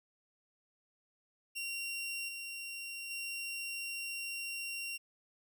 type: tone with level steps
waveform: sawtooth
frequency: 2754 Hz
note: F7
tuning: 25 cents flat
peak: -34 / -38 / -35 dBFS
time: 1.55-4.98 s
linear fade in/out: 20 ms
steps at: 2.28 / 3.1 s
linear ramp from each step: 10 ms
effects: none